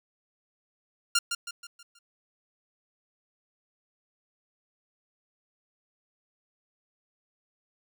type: tone with echo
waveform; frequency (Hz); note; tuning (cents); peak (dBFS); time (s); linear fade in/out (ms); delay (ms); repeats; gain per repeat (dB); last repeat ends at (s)
10% pulse; 1396.9; F6; 0; -13; 1.15-1.19; 5; 160; 5; -7; 1.99
effects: none